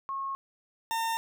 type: tone pair in turn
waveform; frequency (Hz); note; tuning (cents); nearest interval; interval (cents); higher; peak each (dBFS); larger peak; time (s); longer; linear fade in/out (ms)
sine / 40% pulse; 1088 / 909; C#6 / A#5; -33 / -44; minor third; 311; first; -31 / -27; second; 0.09-0.35 / 0.91-1.17; neither; 0
effects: none